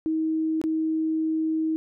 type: tone with dropouts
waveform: sine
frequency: 317.6 Hz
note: D#4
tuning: 36 cents sharp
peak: -22 dBFS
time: 0.06-1.76 s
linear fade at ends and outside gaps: 0 ms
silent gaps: 0.615-0.639 s
effects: none